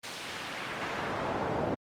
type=noise with band-pass filter sweep; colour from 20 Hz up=brown; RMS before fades=-34 dBFS; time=0.03-1.75 s; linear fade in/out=10 ms; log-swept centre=4800 to 550 Hz; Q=0.84; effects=high-pass 100 Hz 12 dB/octave + Opus 24 kbps

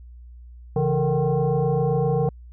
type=tone with frequency modulation; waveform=sine; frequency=164.81 Hz; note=E3; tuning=in tune; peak=-18 dBFS; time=0.76-2.29 s; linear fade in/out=2 ms; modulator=302 Hz; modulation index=1.6; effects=added 60 Hz sine -40 dBFS peak until 2.52 s

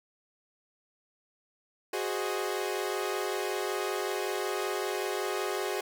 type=chord; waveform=sawtooth; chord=Ab dominant seventh; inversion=third; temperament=equal; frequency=370 / 415.3 / 523.3 / 622.3 Hz; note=Gb4 / Ab4 / C5 / Eb5; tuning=0 / 0 / 0 / 0 cents; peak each=-30 / -30 / -35 / -36 dBFS; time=1.93-5.81 s; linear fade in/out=5 ms; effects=none

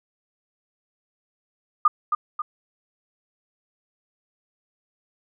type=tone with echo; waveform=sine; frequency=1216 Hz; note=D#6; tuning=40 cents flat; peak=-12 dBFS; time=1.85-1.88 s; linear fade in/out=5 ms; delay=270 ms; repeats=2; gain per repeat=-6 dB; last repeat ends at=2.42 s; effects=none

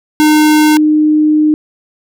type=tone pair in turn; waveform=square / sine; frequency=305.2 / 305.2 Hz; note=D#4 / D#4; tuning=-33 / -33 cents; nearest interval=unison; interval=0 cents; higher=neither; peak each=-6 dBFS; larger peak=neither; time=0.2-0.77 / 0.77-1.54 s; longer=second; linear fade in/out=0 ms; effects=none

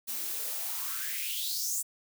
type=noise with high-pass filter sweep; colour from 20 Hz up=blue; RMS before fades=-34 dBFS; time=0.07-1.83 s; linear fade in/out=20 ms; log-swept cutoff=220 to 8100 Hz; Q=5; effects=none

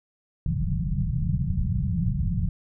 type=low-pass noise; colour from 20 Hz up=white; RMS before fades=-25 dBFS; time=0.46-2.49 s; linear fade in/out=2 ms; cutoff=190 Hz; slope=96 dB/octave; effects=none

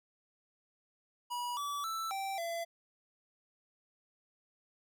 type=tone with pitch steps; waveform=square; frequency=970 / 1150 / 1324 / 779 / 676 Hz; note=B5 / D6 / E6 / G5 / E5; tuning=-31 / -37 / +7 / -11 / +43 cents; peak=-36 dBFS; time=1.3-2.65 s; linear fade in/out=20 ms; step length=270 ms; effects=none

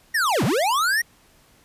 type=linear two-way sweep; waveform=square; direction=down then up; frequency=1919 to 100.7 to 1919 Hz; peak=-19 dBFS; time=0.14-1.02 s; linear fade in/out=10 ms; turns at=0.44 s; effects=pink hiss -56 dBFS RMS until 1.64 s + resampled to 32000 Hz

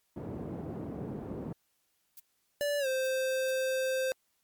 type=band-pass noise; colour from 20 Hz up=pink; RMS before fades=-39 dBFS; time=0.16-1.53 s; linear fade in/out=5 ms; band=140 to 400 Hz; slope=12 dB/octave
type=noise bursts; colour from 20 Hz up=violet; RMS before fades=-47 dBFS; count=4; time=2.17-3.508 s; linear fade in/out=2 ms; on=27 ms; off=410 ms
type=tone with pitch glide; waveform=square; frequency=580 to 522.7 Hz; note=D5 to C5; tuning=-22 to -2 cents; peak=-29 dBFS; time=2.61-4.12 s; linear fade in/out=0 ms; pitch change=-180 cents; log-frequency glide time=2.79-2.87 s
effects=white hiss -75 dBFS RMS until 4.43 s + MP3 96 kbps

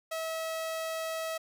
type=tone; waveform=sawtooth; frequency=646 Hz; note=E5; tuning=35 cents flat; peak=-29 dBFS; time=0.11-1.38 s; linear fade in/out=10 ms; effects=none

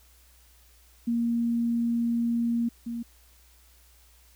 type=tone pair in turn; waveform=sine; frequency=234.2 / 234.2 Hz; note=A#3 / A#3; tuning=+8 / +8 cents; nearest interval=unison; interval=0 cents; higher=neither; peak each=-23 / -30 dBFS; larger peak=first; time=1.07-2.69 / 2.86-3.03 s; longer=first; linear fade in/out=10 ms; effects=added 60 Hz sine -57 dBFS peak until 4.35 s + white hiss -60 dBFS RMS until 4.35 s

